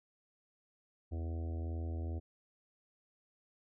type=harmonic tone; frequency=82.3 Hz; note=E2; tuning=2 cents flat; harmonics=1 / 3 / 4 / 5 / 6 / 7 / 8 / 9; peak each=-36 / -49 / -49 / -55 / -57 / -58 / -58 / -59 dBFS; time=1.11-2.2 s; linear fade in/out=20 ms; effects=none